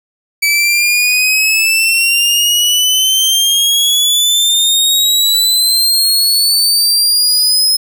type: exponential sweep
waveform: sawtooth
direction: up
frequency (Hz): 2293 to 5150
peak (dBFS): -6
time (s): 0.42-7.77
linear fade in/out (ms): 10
effects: none